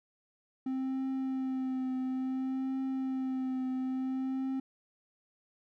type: tone with vibrato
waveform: triangle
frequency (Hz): 261.6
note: C4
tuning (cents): 0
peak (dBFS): -29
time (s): 0.66-4.6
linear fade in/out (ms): 5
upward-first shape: triangle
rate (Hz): 0.58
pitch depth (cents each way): 25
effects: none